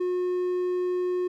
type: tone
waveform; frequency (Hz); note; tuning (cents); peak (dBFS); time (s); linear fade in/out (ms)
triangle; 361.2; F#4; -42; -22; 0-1.28; 10
effects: none